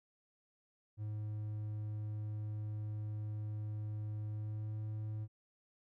triangle tone with pitch glide, 106.3 to 107.6 Hz, G#2 to A2, +41 to -38 cents, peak -36 dBFS, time 0.97-5.28 s, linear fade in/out 50 ms, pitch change +21 cents, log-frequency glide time 4.29-4.77 s, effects none

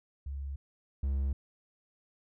sine / triangle tone pair in turn, 69.3 / 68.31 Hz, C#2 / C#2, 0 / -25 cents, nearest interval unison, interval 25 cents, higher first, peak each -35 / -26 dBFS, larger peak second, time 0.26-0.56 / 1.03-1.33 s, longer neither, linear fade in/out 5 ms, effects none

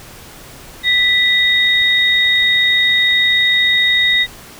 sine tone pair together, 1975.5 / 3729 Hz, B6 / A#7, 0 / 0 cents, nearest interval major seventh, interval 1100 cents, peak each -13 dBFS, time 0.83-4.27 s, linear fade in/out 50 ms, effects pink hiss -37 dBFS RMS until 4.59 s

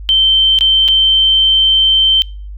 sine tone with dropouts, 3110 Hz, G7, 14 cents flat, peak -7 dBFS, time 0.09-2.22 s, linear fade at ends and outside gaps 0 ms, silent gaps 0.588-0.609 / 0.88-0.885 s, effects noise-tail reverb RT60 0.4 s tail -26 dB re dry + added 50 Hz sine -25 dBFS peak until 2.57 s

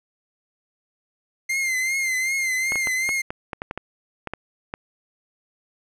45% pulse tone with vibrato, 2093 Hz, C7, in tune, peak -21 dBFS, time 1.49-3.22 s, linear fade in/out 10 ms, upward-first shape triangle, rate 2.6 Hz, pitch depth 68 cents each way
clicks, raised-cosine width 0.5 ms, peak -14 dBFS, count 12, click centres 2.721 / 2.757 / 2.872 / 3.091 / 3.305 / 3.532 / 3.619 / 3.711 / 3.776 / 4.273 / 4.336 / 4.739 s
effects low-pass 11000 Hz 12 dB/octave

